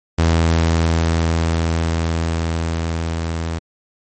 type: tone with level ramp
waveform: sawtooth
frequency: 82.41 Hz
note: E2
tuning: in tune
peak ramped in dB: -8 to -17 dBFS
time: 0.18-3.59 s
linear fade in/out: 10 ms
effects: MP3 32 kbps